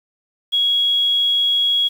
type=tone; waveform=sine; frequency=3322 Hz; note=G#7; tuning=in tune; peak=-14 dBFS; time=0.52-1.89 s; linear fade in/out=20 ms; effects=7-bit